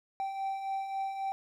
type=beating tone pair; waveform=triangle; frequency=775 / 778.7 Hz; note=G5 / G5; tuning=-20 / -12 cents; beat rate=3.7 Hz; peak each=-40 / -31 dBFS; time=0.2-1.32 s; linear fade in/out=0 ms; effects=none